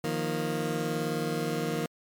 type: chord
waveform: 20% pulse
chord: Eb suspended second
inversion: none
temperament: just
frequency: 155.56 / 175.01 / 233.3 Hz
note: Eb3 / F3 / Bb3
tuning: 0 / +4 / +2 cents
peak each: -27 / -30 / -29 dBFS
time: 0.04-1.86 s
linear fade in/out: 2 ms
effects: MP3 96 kbps